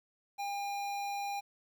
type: tone with notch filter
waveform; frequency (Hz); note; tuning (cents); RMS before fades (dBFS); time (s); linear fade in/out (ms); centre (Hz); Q
square; 805; G5; +46; -37; 0.38-1.41; 20; 9200; 1.9
effects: 11-bit